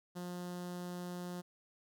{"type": "tone with notch filter", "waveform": "sawtooth", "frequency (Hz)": 177.7, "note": "F3", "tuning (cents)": 30, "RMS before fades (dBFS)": -43, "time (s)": [0.15, 1.42], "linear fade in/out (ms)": 20, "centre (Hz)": 2300, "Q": 1.5, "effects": []}